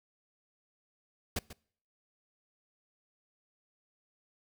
pink noise with echo, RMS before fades -32 dBFS, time 1.36-1.39 s, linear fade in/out 5 ms, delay 140 ms, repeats 1, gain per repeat -14 dB, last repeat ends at 1.53 s, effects noise-tail reverb RT60 0.6 s tail -25 dB re dry

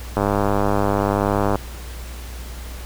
click train, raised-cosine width 1 ms, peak -5 dBFS, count 141, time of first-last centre 0.17-1.556 s, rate 101 Hz, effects added 60 Hz sine -31 dBFS peak until 2.85 s + pink hiss -39 dBFS RMS until 2.85 s

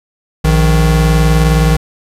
square tone pair together, 58.85 / 157.1 Hz, A#1 / D#3, +17 / +17 cents, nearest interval octave + perfect fourth, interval 1700 cents, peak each -11 dBFS, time 0.44-1.77 s, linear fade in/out 10 ms, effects resampled to 32000 Hz

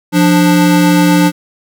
square tone pair together, 175.53 / 295.2 Hz, F3 / D4, +9 / +9 cents, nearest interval major sixth, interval 900 cents, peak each -10 dBFS, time 0.12-1.32 s, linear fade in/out 50 ms, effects none

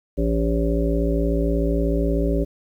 harmonic tone, 56.5 Hz, A1, 47 cents sharp, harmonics 1 / 3 / 5 / 7 / 9 / 10, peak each -21 / -26 / -25 / -26 / -32 / -28 dBFS, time 0.17-2.45 s, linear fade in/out 20 ms, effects 9-bit

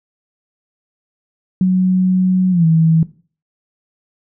sine tone with pitch glide, 185 to 161.98 Hz, F#3 to E3, 0 to -30 cents, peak -9 dBFS, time 1.61-3.03 s, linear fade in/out 2 ms, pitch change -230 cents, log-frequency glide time 2.51-2.65 s, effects noise-tail reverb RT60 0.4 s tail -17 dB re dry

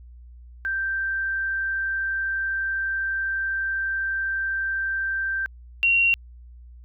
sine tone pair in turn, 1568 / 2748 Hz, G6 / F7, 0 / -29 cents, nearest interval minor seventh, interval 971 cents, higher second, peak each -23 / -16 dBFS, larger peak second, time 0.65-5.46 / 5.83-6.14 s, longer first, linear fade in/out 0 ms, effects added 60 Hz sine -42 dBFS peak until 6.84 s

